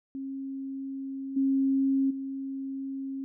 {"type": "tone with level steps", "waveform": "sine", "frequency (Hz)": 270.2, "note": "C#4", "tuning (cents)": -44, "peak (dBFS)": [-33, -22, -32], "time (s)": [0.15, 3.24], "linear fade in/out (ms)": 0, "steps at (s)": [1.36, 2.1], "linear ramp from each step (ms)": 10, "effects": []}